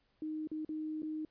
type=tone with dropouts; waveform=sine; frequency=310.4 Hz; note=D#4; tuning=4 cents flat; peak=-36 dBFS; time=0.22-1.25 s; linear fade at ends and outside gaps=2 ms; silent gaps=0.473-0.515 / 0.649-0.691 / 1.021-1.03 s; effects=pink hiss -75 dBFS RMS until 1.3 s + resampled to 11025 Hz